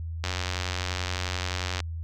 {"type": "click train", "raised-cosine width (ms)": 0.2, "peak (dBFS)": -12, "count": 144, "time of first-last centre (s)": [0.24, 1.803], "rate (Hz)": 91.5, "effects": ["added 82 Hz sine -31 dBFS peak until 2.03 s"]}